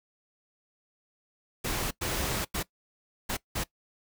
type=noise bursts at uneven times; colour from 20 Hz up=pink; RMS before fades=-31 dBFS; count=5; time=1.64-1.91 / 2.01-2.45 / 2.54-2.63 / 3.29-3.37 / 3.55-3.64 s; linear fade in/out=10 ms; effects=noise-tail reverb RT60 0.1 s tail -20 dB re dry